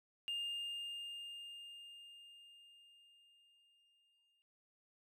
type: tone with exponential decay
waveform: triangle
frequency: 2815 Hz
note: F7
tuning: 13 cents sharp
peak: -35 dBFS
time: 0.28-4.42 s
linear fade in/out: 0 ms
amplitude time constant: 900 ms
effects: tanh soft clip ceiling -32 dBFS